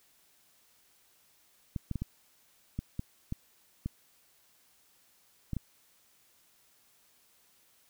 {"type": "clicks", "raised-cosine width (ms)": 5, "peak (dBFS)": -21, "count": 10, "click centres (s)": [1.762, 1.913, 1.957, 2.02, 2.79, 2.994, 3.324, 3.86, 5.533, 5.567], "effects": ["white hiss -66 dBFS RMS until 7.89 s"]}